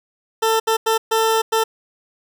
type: tone bursts at uneven times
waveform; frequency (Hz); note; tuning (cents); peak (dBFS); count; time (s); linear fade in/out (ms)
20% pulse; 446.1; A4; +24; -10; 5; 0.42-0.6 / 0.67-0.77 / 0.86-0.98 / 1.11-1.42 / 1.52-1.64; 10
effects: none